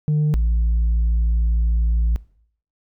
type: tone pair in turn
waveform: sine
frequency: 150.9 / 56.56 Hz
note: D3 / A1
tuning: +47 / +48 cents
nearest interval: octave + perfect fourth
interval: 1699 cents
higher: first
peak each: -13 dBFS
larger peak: neither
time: 0.08-0.34 / 0.34-2.16 s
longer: second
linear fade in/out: 0 ms
effects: noise-tail reverb RT60 0.6 s tail -21 dB re dry + tanh soft clip ceiling -14 dBFS